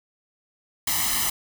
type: noise with comb filter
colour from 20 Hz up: white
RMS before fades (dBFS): -24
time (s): 0.87-1.3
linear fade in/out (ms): 5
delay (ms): 0.99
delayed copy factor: +0.85
effects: none